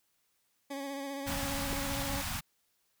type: tone with vibrato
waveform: 20% pulse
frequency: 277.2 Hz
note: C#4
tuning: in tune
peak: -32 dBFS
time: 0.7-2.22 s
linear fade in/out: 10 ms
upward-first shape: sine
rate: 15 Hz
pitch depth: 31 cents each way
type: band-stop noise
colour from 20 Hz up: pink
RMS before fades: -36 dBFS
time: 1.26-2.41 s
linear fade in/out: 20 ms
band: 250 to 710 Hz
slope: 48 dB/octave
type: click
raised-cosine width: 2 ms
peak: -22 dBFS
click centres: 1.729 s
effects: white hiss -75 dBFS RMS until 3 s